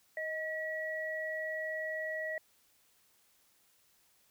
sine tone pair together, 628.4 / 1926 Hz, D#5 / B6, +17 / -44 cents, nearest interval octave + perfect fifth, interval 1939 cents, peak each -38 / -37 dBFS, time 0.17-2.38 s, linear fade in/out 2 ms, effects white hiss -69 dBFS RMS until 4.3 s

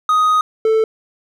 triangle tone pair in turn, 1249 / 441.6 Hz, D#6 / A4, +6 / +6 cents, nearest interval octave + tritone, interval 1800 cents, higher first, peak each -9 dBFS, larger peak neither, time 0.09-0.41 / 0.65-0.84 s, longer first, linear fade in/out 2 ms, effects none

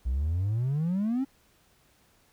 triangle exponential sweep, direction up, 58.9 to 277.2 Hz, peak -22 dBFS, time 0.05-1.25 s, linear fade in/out 20 ms, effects tanh soft clip ceiling -20 dBFS + pink hiss -64 dBFS RMS until 2.32 s

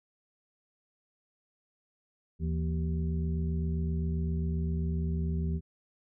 harmonic tone with a mistuned harmonic, 77.6 Hz, D#2, 4 cents flat, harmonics 1 / 2 / 3 / 5, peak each -30 / -32 / -41 / -44 dBFS, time 2.39-5.61 s, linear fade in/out 50 ms, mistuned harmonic 2, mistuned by +110 cents, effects none

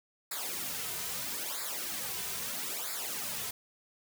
white noise with flanger, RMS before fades -37 dBFS, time 0.31-3.51 s, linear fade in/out 5 ms, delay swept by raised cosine 0.33 to 3.63 ms, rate 0.77 Hz, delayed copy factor -0.8, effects none

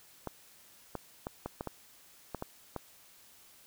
clicks, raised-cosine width 1 ms, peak -22 dBFS, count 9, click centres 0.273 / 0.953 / 1.269 / 1.46 / 1.609 / 1.673 / 2.347 / 2.424 / 2.763 s, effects white hiss -59 dBFS RMS until 3.66 s

